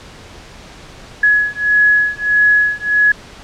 sine beating tone pair, 1686 / 1687.6 Hz, G#6 / G#6, +26 / +27 cents, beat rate 1.6 Hz, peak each -13 dBFS, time 1.23-3.12 s, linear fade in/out 5 ms, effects pink hiss -37 dBFS RMS until 3.43 s + low-pass 6000 Hz 12 dB/octave

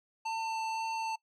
square tone with vibrato, 894 Hz, A5, 27 cents sharp, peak -33 dBFS, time 0.25-1.16 s, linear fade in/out 10 ms, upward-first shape sine, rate 1.9 Hz, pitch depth 8 cents each way, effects noise-tail reverb RT60 0.1 s tail -22 dB re dry + low-pass 6000 Hz 12 dB/octave

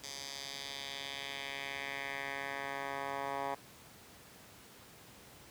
10% pulse tone with band-pass filter sweep, 138.59 Hz, C#3, in tune, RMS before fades -41 dBFS, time 0.03-3.55 s, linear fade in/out 10 ms, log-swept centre 5600 to 1000 Hz, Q 1.8, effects pink hiss -56 dBFS RMS until 5.5 s + high-pass 80 Hz 12 dB/octave

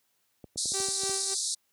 clicks, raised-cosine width 2 ms, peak -30 dBFS, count 8, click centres 0.442 / 0.559 / 0.657 / 0.72 / 0.802 / 0.886 / 1.035 / 1.095 s
white band-pass noise, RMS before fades -31 dBFS, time 0.57-1.55 s, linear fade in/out 10 ms, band 3800 to 10000 Hz, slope 96 dB/octave
sawtooth tone with tremolo, 388.4 Hz, G4, 16 cents flat, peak -29 dBFS, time 0.73-1.35 s, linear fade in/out 20 ms, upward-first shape sine, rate 3.4 Hz, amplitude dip 75%
effects white hiss -73 dBFS RMS until 1.72 s + high-pass 60 Hz 12 dB/octave

